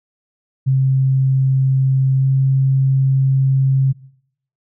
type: tone with pitch glide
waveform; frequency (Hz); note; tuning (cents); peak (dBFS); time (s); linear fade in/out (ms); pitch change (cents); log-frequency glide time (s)
sine; 133.1 to 134.1; C3 to C3; +30 to +43; -11; 0.66-3.93; 20; +13; 2.18-2.26
effects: noise-tail reverb RT60 0.7 s tail -21 dB re dry